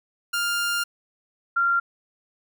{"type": "tone pair in turn", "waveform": ["sawtooth", "sine"], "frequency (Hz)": [1400, 1383.9], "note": ["F6", "F6"], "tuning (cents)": [4, -16], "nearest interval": "unison", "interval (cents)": 20, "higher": "first", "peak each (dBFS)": [-19, -18], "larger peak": "second", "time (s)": [[0.33, 0.84], [1.56, 1.8]], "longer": "first", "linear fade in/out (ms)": 10, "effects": []}